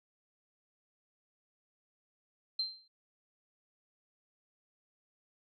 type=tone with exponential decay; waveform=sine; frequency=4134 Hz; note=C8; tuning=22 cents flat; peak=-28 dBFS; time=2.59-2.88 s; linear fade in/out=5 ms; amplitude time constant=61 ms; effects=none